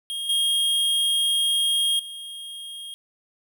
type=tone with level steps; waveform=square; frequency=3248 Hz; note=G#7; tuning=39 cents flat; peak=-28 / -20 / -35 dBFS; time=0.1-2.94 s; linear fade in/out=0 ms; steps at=0.29 / 1.99 s; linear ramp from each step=5 ms; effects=none